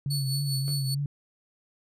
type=tone with vibrato; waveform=sine; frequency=138.3 Hz; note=C#3; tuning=4 cents flat; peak=-26 dBFS; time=0.06-1.06 s; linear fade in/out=2 ms; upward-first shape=triangle; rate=3.4 Hz; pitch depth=75 cents each way
type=tone with tremolo; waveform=sawtooth; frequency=4435 Hz; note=C#8; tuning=in tune; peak=-26 dBFS; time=0.1-0.95 s; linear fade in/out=10 ms; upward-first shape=triangle; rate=5.1 Hz; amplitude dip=70%
type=tone with exponential decay; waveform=10% pulse; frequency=91.1 Hz; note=F#2; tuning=26 cents flat; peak=-33 dBFS; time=0.68-0.84 s; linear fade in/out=0 ms; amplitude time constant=33 ms
effects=resampled to 32000 Hz